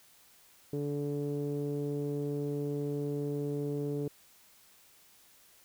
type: tone with low-pass filter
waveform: sawtooth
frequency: 144.6 Hz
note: D3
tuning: 27 cents flat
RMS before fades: -34 dBFS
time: 0.73-4.08 s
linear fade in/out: 2 ms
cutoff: 400 Hz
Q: 5
effects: white hiss -61 dBFS RMS until 5.64 s